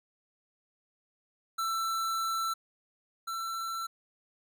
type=tone pair in turn; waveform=square; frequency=1335 / 1342.7 Hz; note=E6 / E6; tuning=+22 / +31 cents; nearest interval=unison; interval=9 cents; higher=second; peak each=-30 / -34 dBFS; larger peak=first; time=1.58-2.54 / 3.27-3.87 s; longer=first; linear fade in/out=10 ms; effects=none